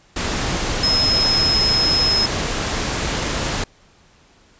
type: tone in noise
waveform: sine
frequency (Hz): 5150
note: E8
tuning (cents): -41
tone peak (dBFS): -15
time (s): 0.83-2.26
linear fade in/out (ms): 5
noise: pink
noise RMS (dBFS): -22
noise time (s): 0.16-3.64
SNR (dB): +4
effects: pink hiss -53 dBFS RMS until 4.59 s + resampled to 16000 Hz